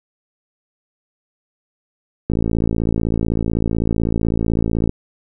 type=click train; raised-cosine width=3 ms; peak=-6 dBFS; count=146; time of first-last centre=2.3-4.894 s; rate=55.9 Hz; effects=none